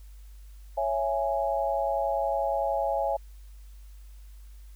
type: chord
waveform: sine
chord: C# minor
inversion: none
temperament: just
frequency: 554.4 / 665.2 / 831.5 Hz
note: C#5 / E5 / G#5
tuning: 0 / +16 / +2 cents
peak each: -29 dBFS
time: 0.77-3.17 s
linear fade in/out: 10 ms
effects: added 50 Hz sine -44 dBFS peak until 4.75 s + white hiss -63 dBFS RMS until 4.75 s